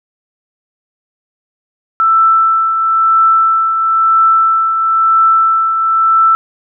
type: tone with tremolo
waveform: sine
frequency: 1327 Hz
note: E6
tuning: 11 cents sharp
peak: -5 dBFS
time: 2-6.35 s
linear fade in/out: 0 ms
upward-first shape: triangle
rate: 1 Hz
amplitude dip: 50%
effects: none